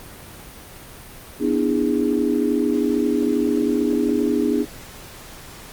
sine chord, E dominant seventh, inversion second, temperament just, 247.2 / 296.7 / 329.6 / 412 Hz, B3 / D4 / E4 / G#4, +2 / +18 / 0 / -14 cents, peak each -22 / -21 / -25 / -23 dBFS, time 1.39-4.66 s, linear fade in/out 50 ms, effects pink hiss -40 dBFS RMS until 5.72 s + Opus 32 kbps

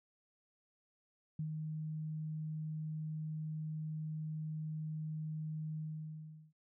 sine tone with ADSR envelope, 155.56 Hz, D#3, in tune, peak -35 dBFS, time 1.39-6.53 s, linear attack 4 ms, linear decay 90 ms, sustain -3 dB, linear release 750 ms, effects none

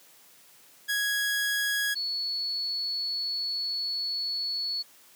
sawtooth / sine tone pair in turn, 1661.2 / 4407 Hz, G#6 / C#8, 0 / -11 cents, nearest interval octave + perfect fourth, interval 1689 cents, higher second, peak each -22 / -28 dBFS, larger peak first, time 0.88-1.95 / 1.95-4.83 s, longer second, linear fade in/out 20 ms, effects white hiss -56 dBFS RMS until 5.15 s + high-pass 150 Hz 12 dB/octave

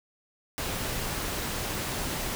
pink noise, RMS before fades -32 dBFS, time 0.58-2.35 s, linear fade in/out 0 ms, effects none

